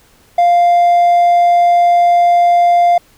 triangle tone, 698 Hz, F5, 1 cent flat, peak -4 dBFS, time 0.38-2.98 s, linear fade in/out 5 ms, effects tanh soft clip ceiling 0 dBFS + pink hiss -49 dBFS RMS until 3.17 s

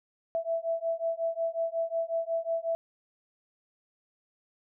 sine beating tone pair, 659.3 / 664.8 Hz, E5 / E5, 0 / +15 cents, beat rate 5.5 Hz, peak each -31 dBFS, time 0.35-2.75 s, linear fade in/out 0 ms, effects none

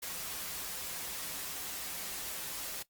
white noise with comb filter, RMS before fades -40 dBFS, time 0.02-2.83 s, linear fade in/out 10 ms, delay 8.7 ms, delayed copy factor -0.55, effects noise-tail reverb RT60 0.1 s tail -18 dB re dry + Opus 48 kbps

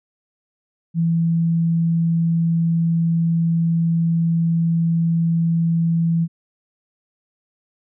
sine tone, 166.3 Hz, E3, 16 cents sharp, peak -15 dBFS, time 0.94-6.28 s, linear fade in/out 50 ms, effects none

